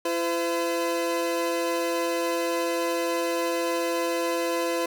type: tone pair together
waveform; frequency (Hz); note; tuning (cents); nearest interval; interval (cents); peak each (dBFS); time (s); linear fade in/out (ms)
30% pulse; 338.3 / 509.2; E4 / C5; +45 / -47; perfect fifth; 708; -25 / -24; 0.05-4.86; 5
effects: none